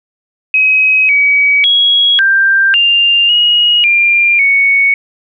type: tone with pitch steps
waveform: sine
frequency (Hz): 2539 / 2270 / 3318 / 1580 / 2796 / 2888 / 2391 / 2223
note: D#7 / C#7 / G#7 / G6 / F7 / F#7 / D7 / C#7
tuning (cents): +34 / +41 / -2 / +13 / +1 / -43 / +30 / +4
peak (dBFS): -6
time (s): 0.54-4.94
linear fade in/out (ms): 2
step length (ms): 550
effects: none